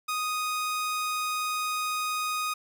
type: tone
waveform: sawtooth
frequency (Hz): 1244.5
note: D#6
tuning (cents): 0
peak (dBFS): -24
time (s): 0.08-2.54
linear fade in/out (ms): 10
effects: none